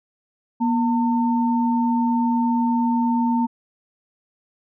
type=tone pair together; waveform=sine; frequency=239.5 / 904.2 Hz; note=A#3 / A5; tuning=+47 / +47 cents; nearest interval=octave + major seventh; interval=2300 cents; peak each=-18 / -23 dBFS; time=0.6-3.47 s; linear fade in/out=20 ms; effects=none